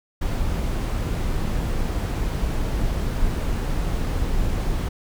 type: noise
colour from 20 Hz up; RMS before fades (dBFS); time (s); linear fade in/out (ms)
brown; -23; 0.21-4.89; 10
effects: none